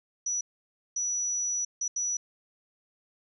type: tone bursts at uneven times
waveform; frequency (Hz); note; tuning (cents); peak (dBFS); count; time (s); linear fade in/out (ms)
sine; 5890; F#8; -9; -27; 4; 0.26-0.41 / 0.96-1.65 / 1.81-1.88 / 1.96-2.17; 5
effects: none